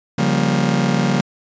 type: chord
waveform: 40% pulse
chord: G half-diminished seventh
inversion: second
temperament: just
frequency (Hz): 141.12 / 176.4 / 196 / 235.2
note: Db3 / F3 / G3 / Bb3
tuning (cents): +31 / +18 / 0 / +16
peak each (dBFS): -20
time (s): 0.18-1.21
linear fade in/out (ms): 5
effects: resampled to 16000 Hz